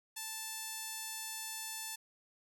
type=tone with band-pass filter; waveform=sawtooth; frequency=880 Hz; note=A5; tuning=in tune; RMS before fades=-43 dBFS; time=0.16-1.96 s; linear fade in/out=10 ms; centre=9900 Hz; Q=0.86; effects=none